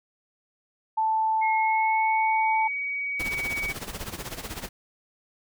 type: tone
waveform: sine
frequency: 880 Hz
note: A5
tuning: in tune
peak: -21 dBFS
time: 0.97-2.68 s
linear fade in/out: 10 ms
type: tone with pitch glide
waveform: sine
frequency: 2164 to 2259 Hz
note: C#7 to C#7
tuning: -42 to +32 cents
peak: -27 dBFS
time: 1.41-3.73 s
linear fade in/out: 20 ms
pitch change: +74 cents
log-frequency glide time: 1.55-2.59 s
type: noise with tremolo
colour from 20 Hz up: pink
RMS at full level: -33 dBFS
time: 3.19-4.69 s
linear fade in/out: 10 ms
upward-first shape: sine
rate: 16 Hz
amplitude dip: 75%
effects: none